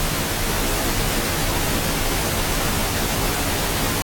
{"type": "noise with comb filter", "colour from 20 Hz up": "pink", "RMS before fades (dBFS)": -22, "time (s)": [0, 4.02], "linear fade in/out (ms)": 0, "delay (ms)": 16, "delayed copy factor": -0.85, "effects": ["AAC 64 kbps"]}